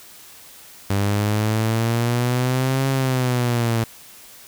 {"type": "exponential two-way sweep", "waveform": "sawtooth", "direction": "up then down", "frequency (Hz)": [98.7, 135.5, 112.9], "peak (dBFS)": -14, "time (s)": [0.9, 3.84], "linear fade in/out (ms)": 5, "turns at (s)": 2.88, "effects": ["white hiss -44 dBFS RMS until 4.47 s"]}